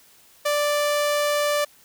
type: tone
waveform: sawtooth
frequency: 587.3 Hz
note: D5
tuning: in tune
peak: -16 dBFS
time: 0.45-1.65 s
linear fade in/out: 10 ms
effects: white hiss -54 dBFS RMS until 1.84 s